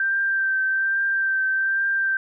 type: tone with vibrato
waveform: sine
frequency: 1568 Hz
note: G6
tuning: in tune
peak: -19 dBFS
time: 0-2.17 s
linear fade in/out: 2 ms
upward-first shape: triangle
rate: 1.2 Hz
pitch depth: 23 cents each way
effects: none